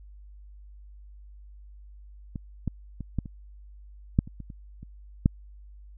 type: clicks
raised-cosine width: 5 ms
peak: -21 / -15 / -23 / -14 / -26 / -7 / -28 / -27 / -29 / -30 / -6 dBFS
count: 11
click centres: 2.358 / 2.677 / 3.007 / 3.187 / 3.258 / 4.189 / 4.275 / 4.403 / 4.502 / 4.83 / 5.259 s
effects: added 50 Hz sine -45 dBFS peak until 5.97 s